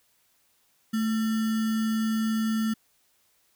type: tone with sample-and-hold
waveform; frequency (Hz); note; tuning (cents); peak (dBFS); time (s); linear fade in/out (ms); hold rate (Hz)
sine; 220.6; A3; +5; -23; 0.93-2.74; 10; 1575
effects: white hiss -67 dBFS RMS until 3.55 s